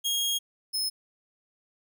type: tone pair in turn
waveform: sawtooth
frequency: 3266 / 5184 Hz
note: G#7 / E8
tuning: -30 / -30 cents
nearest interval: minor sixth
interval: 800 cents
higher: second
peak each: -22 / -24 dBFS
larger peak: first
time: 0.04-0.39 / 0.73-0.9 s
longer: first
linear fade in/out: 20 ms
effects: none